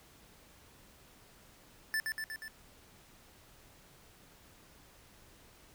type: tone with echo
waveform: square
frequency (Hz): 1760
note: A6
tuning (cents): 0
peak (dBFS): -31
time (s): 1.94-2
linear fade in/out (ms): 0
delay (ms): 120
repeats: 4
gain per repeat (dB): -3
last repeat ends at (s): 2.48
effects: pink hiss -60 dBFS RMS until 5.74 s